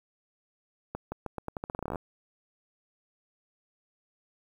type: accelerating click train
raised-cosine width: 1 ms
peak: -20 dBFS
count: 18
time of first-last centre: 0.95-1.958 s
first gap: 170 ms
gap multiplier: 0.84
effects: 9-bit